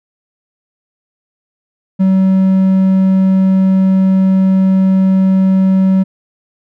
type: tone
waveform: triangle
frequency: 190 Hz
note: F#3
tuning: 46 cents sharp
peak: -5 dBFS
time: 1.99-6.04 s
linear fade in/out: 20 ms
effects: none